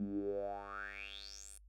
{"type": "tone with band-pass filter sweep", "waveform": "10% pulse", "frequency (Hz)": 99.8, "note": "G2", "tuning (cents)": 32, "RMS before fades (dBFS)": -43, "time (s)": [0, 1.58], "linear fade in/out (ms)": 0, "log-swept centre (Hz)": [200, 10000], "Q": 8.8, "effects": ["noise-tail reverb RT60 0.1 s tail -23 dB re dry", "added 50 Hz sine -58 dBFS peak until 1.68 s"]}